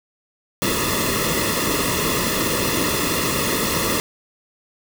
pink noise with comb filter, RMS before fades -21 dBFS, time 0.62-4 s, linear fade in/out 0 ms, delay 1.3 ms, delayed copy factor -0.85, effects none

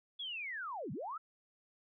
sine linear two-way sweep, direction down then up, 3438 to 114.2 to 1368 Hz, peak -39 dBFS, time 0.19-1.18 s, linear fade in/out 10 ms, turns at 0.92 s, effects none

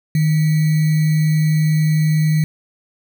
sine tone with sample-and-hold, 155.56 Hz, D#3, in tune, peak -12 dBFS, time 0.15-2.44 s, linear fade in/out 2 ms, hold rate 2100 Hz, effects none

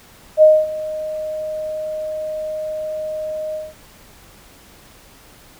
sine tone with ADSR envelope, 620 Hz, D#5, 6 cents flat, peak -4 dBFS, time 0.37-3.74 s, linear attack 53 ms, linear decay 240 ms, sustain -18 dB, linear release 190 ms, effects pink hiss -46 dBFS RMS until 5.59 s

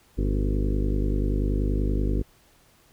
harmonic tone with a mistuned harmonic, 50.4 Hz, G1, 49 cents sharp, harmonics 1 / 2 / 3 / 4 / 5 / 6 / 7 / 8 / 9 / 10, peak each -23 / -30 / -34 / -36 / -32 / -34 / -35 / -42 / -39 / -44 dBFS, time 0.17-2.23 s, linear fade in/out 20 ms, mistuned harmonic 7, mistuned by +73 cents, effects pink hiss -59 dBFS RMS until 2.92 s

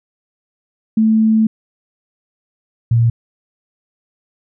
sine tone pair in turn, 220 / 116.54 Hz, A3 / A#2, 0 / 0 cents, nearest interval major seventh, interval 1100 cents, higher first, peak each -9 dBFS, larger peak neither, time 0.97-1.47 / 2.91-3.1 s, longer first, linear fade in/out 5 ms, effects none

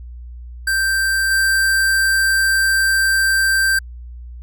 square tone with level steps, 1568 Hz, G6, in tune, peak -16 / -14 dBFS, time 0.67-3.79 s, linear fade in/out 5 ms, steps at 1.31 s, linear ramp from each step 2 ms, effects added 60 Hz sine -31 dBFS peak until 4.42 s

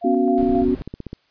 sine tone with tremolo, 692 Hz, F5, 16 cents flat, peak -21 dBFS, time 0.01-0.65 s, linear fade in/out 50 ms, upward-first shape square, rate 3.7 Hz, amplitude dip 40%
sine chord, B suspended second, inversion none, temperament equal, 246.9 / 277.2 / 370 Hz, B3 / C#4 / F#4, 0 / 0 / 0 cents, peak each -20 dBFS, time 0.04-0.75 s, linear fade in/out 10 ms
brown noise, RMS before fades -33 dBFS, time 0.38-0.82 s, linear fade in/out 0 ms
click train, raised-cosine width 3 ms, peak -18 dBFS, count 12, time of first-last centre 0.43-1.131 s, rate 15.7 Hz
effects white hiss -62 dBFS RMS until 1.3 s + resampled to 11025 Hz

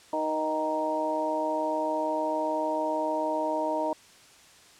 harmonic tone with a mistuned harmonic, 155.56 Hz, D#3, in tune, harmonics 2 / 3 / 4 / 5 / 6, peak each -33 / -38 / -29 / -39 / -30 dBFS, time 0.13-3.93 s, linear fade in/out 2 ms, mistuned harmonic 3, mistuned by +25 cents, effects white hiss -54 dBFS RMS until 4.79 s + low-pass 8000 Hz 12 dB/octave

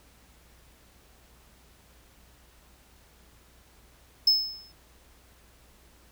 triangle tone with exponential decay, 5210 Hz, E8, 21 cents flat, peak -14 dBFS, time 4.27-4.72 s, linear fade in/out 5 ms, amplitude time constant 96 ms, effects added 60 Hz sine -59 dBFS peak until 6.11 s + pink hiss -59 dBFS RMS until 6.11 s

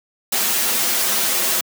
white noise with comb filter, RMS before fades -19 dBFS, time 0.32-1.61 s, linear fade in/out 5 ms, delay 6.8 ms, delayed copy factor -0.95, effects high-pass 200 Hz 12 dB/octave

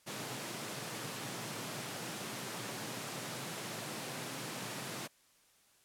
pink high-pass noise, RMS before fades -42 dBFS, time 0.06-5.08 s, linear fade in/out 20 ms, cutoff 110 Hz, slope 96 dB/octave, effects white hiss -68 dBFS RMS until 5.84 s + low-pass 12000 Hz 12 dB/octave

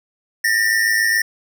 square tone pair together, 1798 / 1905.1 Hz, A6 / A#6, +37 / +37 cents, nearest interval minor second, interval 100 cents, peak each -17 / -20 dBFS, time 0.44-1.22 s, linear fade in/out 5 ms, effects none

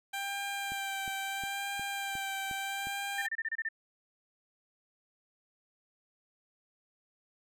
15% pulse tone with vibrato, 789 Hz, G5, 11 cents sharp, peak -28 dBFS, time 0.13-3.27 s, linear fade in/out 10 ms, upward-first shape sine, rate 0.76 Hz, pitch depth 21 cents each way
click train, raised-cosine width 3 ms, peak -34 dBFS, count 7, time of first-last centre 0.72-2.871 s, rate 2.79 Hz
sine tone bursts, 1800 Hz, A6, 39 cents sharp, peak -31 dBFS, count 8, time 3.18-3.688 s, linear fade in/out 5 ms, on 39 ms, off 28 ms
effects none

